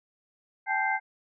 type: tone cluster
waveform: sine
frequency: 780 / 862 / 1569 / 2083 Hz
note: G5 / A5 / G6 / C7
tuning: -9 / -36 / +1 / -8 cents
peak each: -30 dBFS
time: 0.66-1 s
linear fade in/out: 50 ms
effects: none